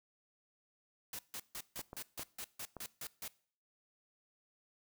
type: noise bursts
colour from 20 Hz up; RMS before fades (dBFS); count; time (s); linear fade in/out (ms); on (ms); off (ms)
white; -44; 11; 1.13-3.279; 2; 59; 150
type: clicks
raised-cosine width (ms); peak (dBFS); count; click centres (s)
1; -32; 4; 1.793 / 1.931 / 2.195 / 2.767
effects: noise-tail reverb RT60 0.5 s tail -21 dB re dry